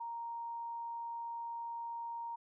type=tone; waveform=sine; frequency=932.3 Hz; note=A#5; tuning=in tune; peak=-39 dBFS; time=0-2.36 s; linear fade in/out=10 ms; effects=none